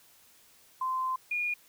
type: tone pair in turn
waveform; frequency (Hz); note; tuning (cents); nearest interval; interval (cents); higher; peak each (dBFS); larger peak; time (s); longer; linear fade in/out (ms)
sine; 1036 / 2434; C6 / D#7; -17 / -39; octave + minor third; 1478; second; -28 / -28; neither; 0.81-1.16 / 1.31-1.54; first; 5
effects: white hiss -60 dBFS RMS until 1.68 s